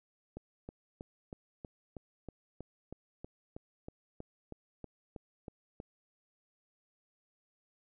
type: click train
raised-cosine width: 2 ms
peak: -30 dBFS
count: 18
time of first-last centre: 0.37-5.801 s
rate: 3.13 Hz
effects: none